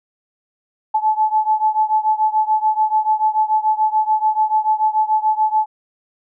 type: beating tone pair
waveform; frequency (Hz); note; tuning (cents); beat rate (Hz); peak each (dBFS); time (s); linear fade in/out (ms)
sine; 862 / 868.9; A5 / A5; -36 / -22; 6.9; -16 / -18; 0.94-5.66; 10
effects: none